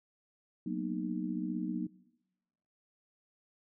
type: chord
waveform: sine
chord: B major seventh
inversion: second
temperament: just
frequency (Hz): 185.21 / 231.5 / 246.9 / 308.7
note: F#3 / A#3 / B3 / D#4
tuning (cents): +2 / -12 / 0 / -14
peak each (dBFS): -37 / -39 / -40 / -38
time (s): 0.66-1.87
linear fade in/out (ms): 5
effects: noise-tail reverb RT60 1.0 s tail -22 dB re dry